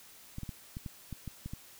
clicks, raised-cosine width 5 ms, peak -27 dBFS, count 9, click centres 0.384 / 0.433 / 0.492 / 0.769 / 0.862 / 1.127 / 1.277 / 1.46 / 1.535 s, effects white hiss -55 dBFS RMS until 1.79 s

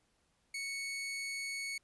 sawtooth tone, 2217 Hz, C#7, in tune, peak -34 dBFS, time 0.54-1.78 s, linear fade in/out 5 ms, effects pink hiss -75 dBFS RMS until 1.83 s + resampled to 24000 Hz

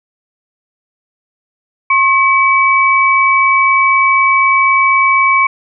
sine tone pair together, 1077.9 / 2284 Hz, C#6 / D7, -49 / -49 cents, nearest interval octave + minor second, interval 1300 cents, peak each -10 dBFS, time 1.9-5.47 s, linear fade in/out 5 ms, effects none

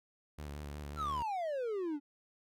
sawtooth tone with vibrato, 73.1 Hz, D2, 7 cents flat, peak -38 dBFS, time 0.38-1.23 s, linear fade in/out 10 ms, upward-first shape square, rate 5.6 Hz, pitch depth 37 cents each way
triangle exponential sweep, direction down, 1396.9 to 277.2 Hz, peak -32 dBFS, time 0.96-2 s, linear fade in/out 50 ms
effects none

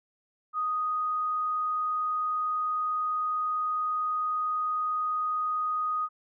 sine tone, 1244.5 Hz, D#6, in tune, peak -26 dBFS, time 0.53-6.09 s, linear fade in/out 50 ms, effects none

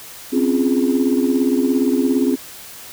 sine chord, Db major seventh, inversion third, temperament just, 259.9 / 277.2 / 346.5 / 415.8 Hz, C4 / Db4 / F4 / Ab4, -11 / 0 / -14 / +2 cents, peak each -16 / -19 / -21 / -22 dBFS, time 0.32-2.36 s, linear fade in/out 20 ms, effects tanh soft clip ceiling -6 dBFS + white hiss -37 dBFS RMS until 2.92 s

